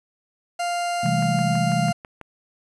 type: tone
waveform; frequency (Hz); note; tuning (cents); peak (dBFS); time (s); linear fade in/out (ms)
40% pulse; 698.5; F5; 0; -22; 0.59-1.93; 10
type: chord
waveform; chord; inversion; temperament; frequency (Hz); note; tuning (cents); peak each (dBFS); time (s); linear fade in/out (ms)
sine; A minor seventh; first; equal with one note detuned; 130.81 / 164.81 / 196 / 214.5; C3 / E3 / G3 / A3; 0 / 0 / 0 / -44; -25 / -23 / -27 / -28; 1.03-1.92; 10
type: click train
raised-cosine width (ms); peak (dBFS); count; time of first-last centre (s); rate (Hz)
0.5; -22; 8; 1.06-2.213; 6.07
effects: resampled to 24000 Hz + 8-bit